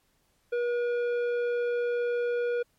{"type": "tone with tanh clipping", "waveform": "sine", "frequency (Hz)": 480.9, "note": "B4", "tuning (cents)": -46, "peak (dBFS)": -27, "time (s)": [0.52, 2.63], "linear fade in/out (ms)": 10, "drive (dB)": 10, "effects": ["pink hiss -70 dBFS RMS until 2.78 s", "MP3 64 kbps"]}